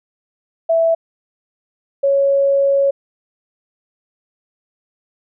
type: tone pair in turn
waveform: sine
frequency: 659.3 / 554.4 Hz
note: E5 / C#5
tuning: 0 / 0 cents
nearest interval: minor third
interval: 300 cents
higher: first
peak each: -11 dBFS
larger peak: neither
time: 0.69-0.95 / 2.03-2.91 s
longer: second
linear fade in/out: 10 ms
effects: none